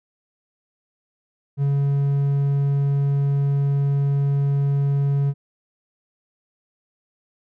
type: tone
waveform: triangle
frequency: 140.4 Hz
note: C#3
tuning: 22 cents sharp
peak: -15 dBFS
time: 1.57-5.34 s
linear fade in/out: 50 ms
effects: none